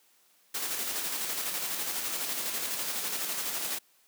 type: noise with tremolo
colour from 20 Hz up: white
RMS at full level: -32 dBFS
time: 0.54-3.79 s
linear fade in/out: 10 ms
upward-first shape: square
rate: 12 Hz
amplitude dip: 30%
effects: white hiss -65 dBFS RMS until 4.07 s + high-pass 200 Hz 12 dB/octave